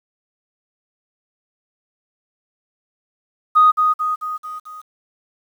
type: tone with echo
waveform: sine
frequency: 1244.5 Hz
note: D#6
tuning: in tune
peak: -7 dBFS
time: 3.55-3.72 s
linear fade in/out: 20 ms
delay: 220 ms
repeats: 5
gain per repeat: -5 dB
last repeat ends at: 4.82 s
effects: tanh soft clip ceiling -3 dBFS + 8-bit